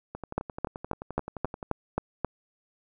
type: two click trains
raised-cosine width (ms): 1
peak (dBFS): -12 / -22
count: 8 / 18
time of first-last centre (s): 0.38-2.247 / 0.15-1.628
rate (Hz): 3.75 / 11.5
effects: none